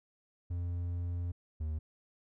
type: tone pair in turn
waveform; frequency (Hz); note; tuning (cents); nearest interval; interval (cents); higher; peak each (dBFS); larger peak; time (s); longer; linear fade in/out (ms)
triangle; 87.31 / 77.78; F2 / D#2; 0 / 0; major second; 200; first; -31 / -31; neither; 0.5-1.32 / 1.6-1.79; first; 10
effects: none